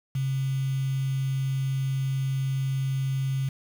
sine tone with quantisation, 134.1 Hz, C3, 43 cents sharp, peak -24 dBFS, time 0.15-3.49 s, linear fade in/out 5 ms, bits 7, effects none

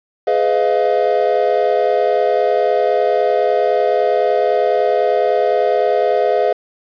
triangle chord, F half-diminished seventh, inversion first, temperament just, 419.1 / 502.9 / 628.6 / 698.5 Hz, Ab4 / Cb5 / Eb5 / F5, +16 / +31 / +18 / 0 cents, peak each -16 dBFS, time 0.27-6.53 s, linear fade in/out 5 ms, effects resampled to 11025 Hz + 7-bit

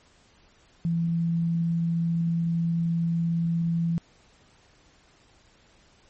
sine tone, 167.6 Hz, E3, 29 cents sharp, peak -22 dBFS, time 0.85-3.98 s, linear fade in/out 0 ms, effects pink hiss -59 dBFS RMS until 6.09 s + MP3 32 kbps

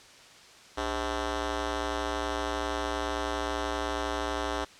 10% pulse ring-modulated tone, 232.2 Hz, A#3, 7 cents flat, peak -18 dBFS, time 0.77-4.65 s, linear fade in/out 10 ms, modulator 171 Hz, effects white hiss -52 dBFS RMS until 4.79 s + low-pass 6000 Hz 12 dB/octave

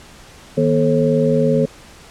sine tone cluster, 157.4 / 239.8 / 437.2 / 539 Hz, D#3 / A#3 / A4 / C#5, +20 / +49 / -11 / -49 cents, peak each -18 dBFS, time 0.57-1.66 s, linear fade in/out 10 ms, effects pink hiss -42 dBFS RMS until 2.1 s + low-pass 9000 Hz 12 dB/octave

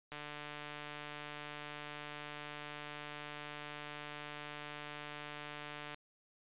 click train, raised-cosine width 0.3 ms, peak -29 dBFS, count 863, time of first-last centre 0.12-5.944 s, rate 148 Hz, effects resampled to 8000 Hz

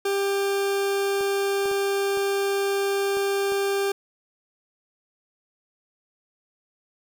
40% pulse tone, 396.5 Hz, G4, 20 cents sharp, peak -21 dBFS, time 0.05-3.92 s, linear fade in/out 5 ms
clicks, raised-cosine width 1 ms, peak -25 dBFS, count 6, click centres 1.209 / 1.657 / 1.714 / 2.173 / 3.17 / 3.521 s
effects none

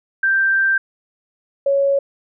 sine tone pair in turn, 1571 / 555.4 Hz, G6 / C#5, +3 / +3 cents, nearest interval octave + tritone, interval 1800 cents, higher first, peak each -13 dBFS, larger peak neither, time 0.23-0.78 / 1.66-1.99 s, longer first, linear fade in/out 5 ms, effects none

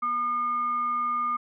sine tone with frequency modulation, 1213 Hz, D#6, 44 cents flat, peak -24 dBFS, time 0.02-1.37 s, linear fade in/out 10 ms, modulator 971 Hz, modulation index 0.24, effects none

